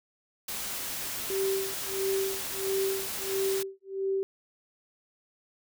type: noise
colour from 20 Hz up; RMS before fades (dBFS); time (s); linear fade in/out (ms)
white; -35; 0.48-3.63; 5
type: tone with tremolo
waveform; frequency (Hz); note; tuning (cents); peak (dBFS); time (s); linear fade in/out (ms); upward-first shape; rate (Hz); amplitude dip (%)
sine; 387.6; G4; -20; -25; 1.3-4.23; 0; sine; 1.5; 100
effects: none